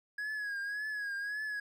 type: tone with vibrato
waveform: triangle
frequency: 1665 Hz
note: G#6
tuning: 4 cents sharp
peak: -33 dBFS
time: 0.18-1.6 s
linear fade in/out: 5 ms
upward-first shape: triangle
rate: 1.8 Hz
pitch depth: 73 cents each way
effects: none

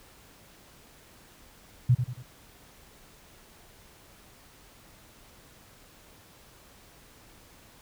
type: tone with echo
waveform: sine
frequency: 124 Hz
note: B2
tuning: 7 cents sharp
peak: -16 dBFS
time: 1.89-1.95 s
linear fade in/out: 10 ms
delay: 93 ms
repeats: 3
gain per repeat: -8 dB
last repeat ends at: 2.229 s
effects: pink hiss -55 dBFS RMS until 7.81 s

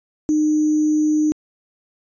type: tone with sample-and-hold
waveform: sine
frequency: 305.3 Hz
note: D#4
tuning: 33 cents flat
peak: -14 dBFS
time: 0.29-1.32 s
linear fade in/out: 0 ms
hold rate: 6300 Hz
effects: resampled to 16000 Hz

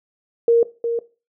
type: tone with echo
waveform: sine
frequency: 466.2 Hz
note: A#4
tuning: in tune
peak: -10 dBFS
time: 0.48-0.63 s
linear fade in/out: 2 ms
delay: 360 ms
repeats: 1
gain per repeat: -8 dB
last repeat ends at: 0.99 s
effects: noise-tail reverb RT60 0.3 s tail -18 dB re dry

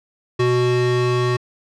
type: tone pair together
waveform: square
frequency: 123.47 / 370 Hz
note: B2 / F#4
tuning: 0 / 0 cents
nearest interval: octave + perfect fifth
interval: 1900 cents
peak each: -20 / -19 dBFS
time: 0.39-1.37 s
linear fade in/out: 10 ms
effects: low-pass 5000 Hz 12 dB/octave

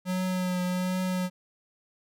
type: tone with vibrato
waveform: square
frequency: 182.8 Hz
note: F#3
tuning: 21 cents flat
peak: -27 dBFS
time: 0.05-1.3 s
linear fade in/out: 50 ms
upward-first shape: triangle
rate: 1.3 Hz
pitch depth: 24 cents each way
effects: none

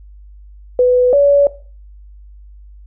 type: tone pair in turn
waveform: sine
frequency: 497.6 / 568.4 Hz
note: B4 / C#5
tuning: +13 / +43 cents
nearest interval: major second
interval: 230 cents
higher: second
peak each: -7 dBFS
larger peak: neither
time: 0.79-1.13 / 1.13-1.47 s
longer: neither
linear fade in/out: 2 ms
effects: noise-tail reverb RT60 0.4 s tail -17 dB re dry + added 50 Hz sine -36 dBFS peak until 2.86 s

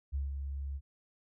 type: tone with ADSR envelope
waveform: sine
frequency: 69.3 Hz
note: C#2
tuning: in tune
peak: -30 dBFS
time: 0.12-0.81 s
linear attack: 29 ms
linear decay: 160 ms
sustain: -5 dB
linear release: 52 ms
effects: none

